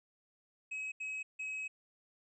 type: tone bursts at uneven times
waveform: triangle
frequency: 2553 Hz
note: D#7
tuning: 44 cents sharp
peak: -36 dBFS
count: 3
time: 0.71-0.92 / 1-1.23 / 1.39-1.68 s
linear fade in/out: 10 ms
effects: resampled to 22050 Hz